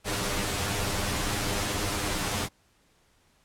pink noise with comb filter, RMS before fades -29 dBFS, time 0.04-2.49 s, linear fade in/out 50 ms, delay 9.9 ms, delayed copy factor +0.8, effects pink hiss -65 dBFS RMS until 3.44 s + low-pass 11000 Hz 12 dB/octave

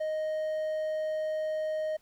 triangle tone, 622.3 Hz, D#5, in tune, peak -27 dBFS, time 0-1.97 s, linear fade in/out 10 ms, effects pink hiss -67 dBFS RMS until 2.01 s

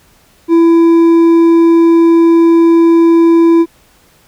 triangle tone with hard clipping, 333.5 Hz, E4, 20 cents sharp, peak -5 dBFS, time 0.48-3.66 s, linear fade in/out 50 ms, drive 7 dB, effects pink hiss -48 dBFS RMS until 4.27 s

